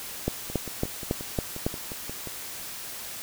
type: two click trains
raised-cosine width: 2 ms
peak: -23 / -11 dBFS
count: 11 / 6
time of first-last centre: 0.5-2.273 / 0.28-1.665 s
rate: 5.64 / 3.61 Hz
effects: white hiss -38 dBFS RMS until 3.22 s